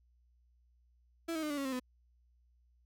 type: tone with pitch steps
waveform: 35% pulse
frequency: 331.9 / 317.1 / 303 / 289.4 / 276.5 / 264.2 / 252.4 Hz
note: E4 / D#4 / D#4 / D4 / C#4 / C4 / B3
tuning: +12 / +33 / -46 / -25 / -4 / +17 / +38 cents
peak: -33 dBFS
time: 1.28-1.798 s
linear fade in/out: 10 ms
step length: 74 ms
effects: added 60 Hz sine -66 dBFS peak until 2.85 s